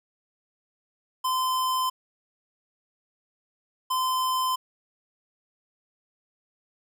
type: tone pair in turn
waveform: square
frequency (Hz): 1029 / 1029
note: C6 / C6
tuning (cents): -29 / -29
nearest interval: unison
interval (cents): 0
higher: neither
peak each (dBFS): -24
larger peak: neither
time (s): 1.24-1.9 / 3.9-4.56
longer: neither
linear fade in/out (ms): 10
effects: none